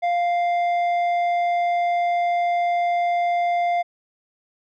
square tone with low-pass filter, 698.5 Hz, F5, in tune, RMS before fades -21 dBFS, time 0.02-3.83 s, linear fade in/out 20 ms, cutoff 1700 Hz, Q 0.97, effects none

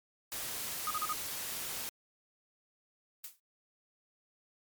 white noise, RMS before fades -39 dBFS, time 0.32-1.89 s, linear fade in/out 0 ms
sine tone bursts, 1244.5 Hz, D#6, in tune, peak -31 dBFS, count 4, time 0.87-1.128 s, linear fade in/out 2 ms, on 36 ms, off 38 ms
blue noise with exponential decay, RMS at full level -39 dBFS, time 3.24-3.4 s, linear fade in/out 2 ms, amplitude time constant 34 ms
effects MP3 96 kbps

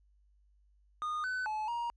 triangle tone with pitch steps, 1227 / 1508 / 860 / 944 Hz, D#6 / F#6 / A5 / A#5, -25 / +32 / -40 / +22 cents, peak -31 dBFS, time 1.02-1.9 s, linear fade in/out 0 ms, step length 220 ms, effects added 50 Hz sine -64 dBFS peak until 1.96 s + resampled to 22050 Hz

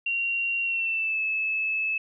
sine tone with pitch glide, 2755 to 2605 Hz, F7 to E7, -24 to -21 cents, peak -24 dBFS, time 0.06-1.98 s, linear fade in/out 5 ms, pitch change -97 cents, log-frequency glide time 0.62-1.21 s, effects none

